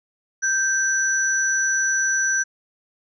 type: tone pair together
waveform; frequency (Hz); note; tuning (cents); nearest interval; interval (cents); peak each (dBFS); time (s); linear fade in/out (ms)
sine; 1568 / 5920; G6 / F#8; 0 / 0; octave + major seventh; 2300; -20 / -22; 0.42-2.44; 20
effects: none